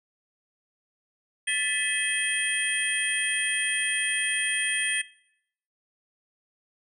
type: tone cluster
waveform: sine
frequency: 1755 / 1986 / 2561 / 3214 / 9100 Hz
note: A6 / B6 / D#7 / G7 / C#9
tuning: -5 / +9 / +49 / +43 / +44 cents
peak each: -30 dBFS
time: 1.47-5.02 s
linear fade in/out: 10 ms
effects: noise-tail reverb RT60 0.7 s tail -19 dB re dry + tanh soft clip ceiling -14 dBFS